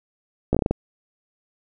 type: slowing click train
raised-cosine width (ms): 2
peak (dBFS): -6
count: 7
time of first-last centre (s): 0.53-0.71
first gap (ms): 16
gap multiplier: 1.25
effects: none